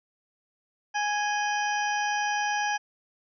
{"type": "harmonic tone with a mistuned harmonic", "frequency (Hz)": 830.6, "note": "G#5", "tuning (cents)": 0, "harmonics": [1, 2, 3, 4, 6, 7], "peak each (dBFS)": [-27, -30, -36, -39, -42, -39], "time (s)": [0.94, 2.78], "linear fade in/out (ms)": 20, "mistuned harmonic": 4, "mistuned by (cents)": -110, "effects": []}